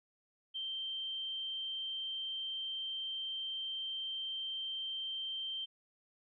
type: tone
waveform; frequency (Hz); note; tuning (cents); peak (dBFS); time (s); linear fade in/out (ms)
sine; 3136; G7; 0; -37; 0.54-5.66; 20
effects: none